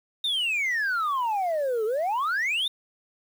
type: exponential two-way sweep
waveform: sine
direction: down then up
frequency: 3729 to 419.7 to 3729 Hz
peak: -21 dBFS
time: 0.24-2.68 s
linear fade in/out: 5 ms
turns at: 1.85 s
effects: tanh soft clip ceiling -22 dBFS + 8-bit